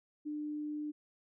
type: tone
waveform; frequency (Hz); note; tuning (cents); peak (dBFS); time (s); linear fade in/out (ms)
sine; 299.3; D4; +33; -36; 0.25-0.92; 20
effects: none